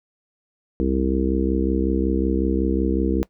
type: harmonic tone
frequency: 65.41 Hz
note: C2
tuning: in tune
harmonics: 1 / 3 / 4 / 5 / 6 / 7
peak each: -24 / -25 / -26 / -23 / -29 / -27 dBFS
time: 0.8-3.23 s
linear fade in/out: 0 ms
effects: noise-tail reverb RT60 0.1 s tail -19 dB re dry